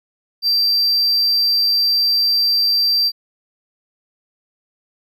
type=tone; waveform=triangle; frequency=4699 Hz; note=D8; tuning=in tune; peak=-12 dBFS; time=0.42-3.12 s; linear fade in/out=50 ms; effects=none